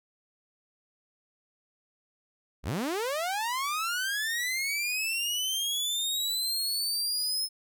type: linear sweep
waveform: sawtooth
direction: up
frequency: 39.53 to 5210 Hz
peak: -25 dBFS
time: 2.63-7.49 s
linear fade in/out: 50 ms
effects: none